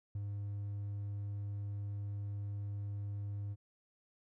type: tone with ADSR envelope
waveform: triangle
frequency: 101.6 Hz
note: G#2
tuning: 38 cents flat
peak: -32 dBFS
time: 0.15-3.56 s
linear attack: 5 ms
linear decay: 35 ms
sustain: -3 dB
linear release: 42 ms
effects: tanh soft clip ceiling -31 dBFS